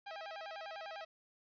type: tone with vibrato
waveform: sawtooth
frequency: 720 Hz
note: F#5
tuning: 47 cents flat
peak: -40 dBFS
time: 0.06-1.05 s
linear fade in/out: 10 ms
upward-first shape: square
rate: 10 Hz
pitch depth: 190 cents each way
effects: resampled to 11025 Hz + 11-bit